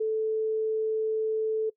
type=tone; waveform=sine; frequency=438.1 Hz; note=A4; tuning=7 cents flat; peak=-24 dBFS; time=0-1.7 s; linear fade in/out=10 ms; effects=noise-tail reverb RT60 0.1 s tail -21 dB re dry